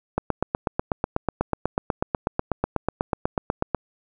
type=click train; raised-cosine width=1 ms; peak=-7 dBFS; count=30; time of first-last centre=0.18-3.747 s; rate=8.13 Hz; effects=none